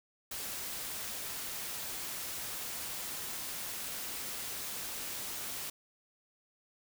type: noise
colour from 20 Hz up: white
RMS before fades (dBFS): -40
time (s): 0.31-5.7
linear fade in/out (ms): 5
effects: none